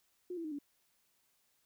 sine tone with pitch steps, 359.1 / 333.1 / 309 / 286.7 Hz, F4 / E4 / D#4 / D4, +48 / +18 / -12 / -42 cents, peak -38 dBFS, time 0.3-0.588 s, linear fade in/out 5 ms, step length 72 ms, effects white hiss -75 dBFS RMS until 1.65 s

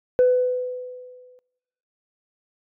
sine tone with exponential decay, 501 Hz, B4, 25 cents sharp, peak -10 dBFS, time 0.19-1.39 s, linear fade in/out 0 ms, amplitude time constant 260 ms, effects noise-tail reverb RT60 1.0 s tail -23 dB re dry + tanh soft clip ceiling -10 dBFS

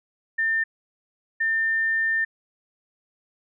sine tone pair in turn, 1800 / 1800 Hz, A6 / A6, +39 / +39 cents, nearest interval unison, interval 0 cents, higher neither, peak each -20 dBFS, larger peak neither, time 0.38-0.64 / 1.4-2.25 s, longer second, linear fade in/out 10 ms, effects none

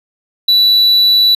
triangle tone, 3951 Hz, B7, in tune, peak -5 dBFS, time 0.48-1.35 s, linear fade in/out 5 ms, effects resampled to 32000 Hz

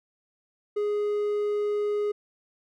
triangle tone, 415.3 Hz, G#4, in tune, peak -22 dBFS, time 0.76-2.12 s, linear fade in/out 10 ms, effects none

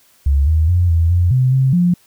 sine tone with pitch steps, 70 / 79.1 / 88.5 / 83 / 88.2 / 128.6 / 132.4 / 176.5 Hz, C#2 / D#2 / F2 / E2 / F2 / C3 / C3 / F3, +18 / +29 / +23 / +12 / +18 / -30 / +21 / +19 cents, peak -10 dBFS, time 0.26-1.94 s, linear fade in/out 5 ms, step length 210 ms, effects white hiss -53 dBFS RMS until 2.06 s

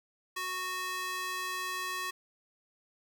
square tone with high-pass filter, 368.8 Hz, F#4, 6 cents flat, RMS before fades -36 dBFS, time 0.36-2.11 s, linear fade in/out 10 ms, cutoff 1300 Hz, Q 1.2, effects none

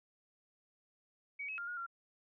sine tone with pitch steps, 2259 / 2566 / 1399 / 1438 / 1376 Hz, C#7 / E7 / F6 / F#6 / F6, +32 / -47 / +3 / -50 / -26 cents, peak -39 dBFS, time 1.39-1.865 s, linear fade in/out 10 ms, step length 95 ms, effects none

